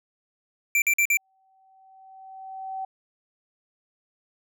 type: tone bursts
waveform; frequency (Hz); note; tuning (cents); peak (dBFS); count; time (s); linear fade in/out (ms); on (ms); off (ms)
square; 2349; D7; 0; -19; 4; 0.75-1.171; 2; 70; 47
type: tone with exponential growth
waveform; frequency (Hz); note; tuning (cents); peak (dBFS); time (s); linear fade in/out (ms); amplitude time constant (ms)
sine; 765; G5; -42; -28; 1.14-2.85; 5; 370
effects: none